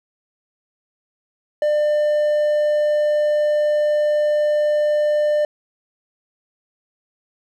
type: tone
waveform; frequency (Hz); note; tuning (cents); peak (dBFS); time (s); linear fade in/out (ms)
triangle; 598; D5; +31; -13; 1.62-5.45; 2
effects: none